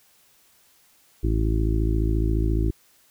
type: harmonic tone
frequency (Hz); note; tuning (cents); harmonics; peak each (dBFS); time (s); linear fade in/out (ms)
54.4; A1; -19; 1 / 2 / 3 / 4 / 5 / 6 / 7; -21 / -26 / -36 / -36 / -33 / -29 / -34; 1.23-2.71; 10
effects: white hiss -59 dBFS RMS until 3.1 s